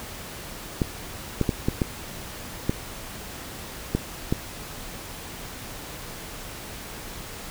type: clicks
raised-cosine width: 3 ms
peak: -8 dBFS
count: 8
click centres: 0.818 / 1.413 / 1.492 / 1.685 / 1.818 / 2.695 / 3.95 / 4.325 s
effects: pink hiss -38 dBFS RMS until 7.5 s